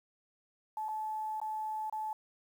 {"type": "tone with dropouts", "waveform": "sine", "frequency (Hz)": 866, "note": "A5", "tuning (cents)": -28, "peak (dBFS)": -34, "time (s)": [0.77, 2.13], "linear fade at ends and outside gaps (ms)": 2, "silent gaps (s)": [[0.885, 0.888], [1.401, 1.415], [1.898, 1.925]], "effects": ["10-bit"]}